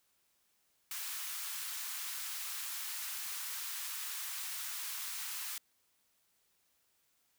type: high-pass noise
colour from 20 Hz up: white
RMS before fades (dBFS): -41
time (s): 0.91-5.58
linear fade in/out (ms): 2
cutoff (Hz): 1000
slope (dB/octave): 24
effects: white hiss -75 dBFS RMS until 7.38 s